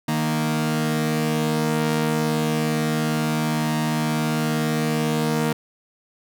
sawtooth tone pair together, 155.31 / 233.1 Hz, D#3 / A#3, -3 / 0 cents, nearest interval perfect fifth, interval 703 cents, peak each -19 dBFS, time 0.08-5.53 s, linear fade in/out 5 ms, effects none

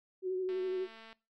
sine tone with vibrato, 371.8 Hz, F#4, 8 cents sharp, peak -31 dBFS, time 0.22-0.88 s, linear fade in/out 50 ms, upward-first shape sine, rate 12 Hz, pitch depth 26 cents each way
click train, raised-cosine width 0.3 ms, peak -37 dBFS, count 144, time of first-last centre 0.49-1.128 s, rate 224 Hz
effects noise-tail reverb RT60 0.3 s tail -21 dB re dry

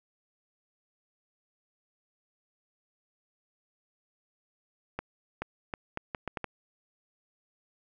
accelerating click train, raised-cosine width 0.5 ms, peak -18 dBFS, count 8, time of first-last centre 4.99-6.443 s, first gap 430 ms, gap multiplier 0.74, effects none

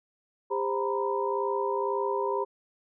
sine tone cluster, 401.2 / 523 / 933 / 995 Hz, G4 / C5 / A#5 / B5, +40 / -1 / +1 / +13 cents, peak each -29 / -33 / -32 / -33 dBFS, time 0.5-2.45 s, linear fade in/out 20 ms, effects none

